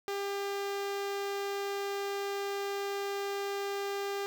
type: tone with notch filter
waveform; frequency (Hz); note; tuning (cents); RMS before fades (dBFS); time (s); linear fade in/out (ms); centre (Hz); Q
sawtooth; 399.2; G4; +32; -35; 0.08-4.26; 0; 9700; 1.8
effects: none